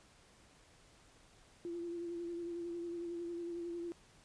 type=tone with vibrato; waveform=sine; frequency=342.8 Hz; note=F4; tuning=32 cents flat; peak=-39 dBFS; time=1.65-3.92 s; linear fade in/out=0 ms; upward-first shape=sine; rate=11 Hz; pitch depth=26 cents each way; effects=pink hiss -64 dBFS RMS until 4.24 s + resampled to 22050 Hz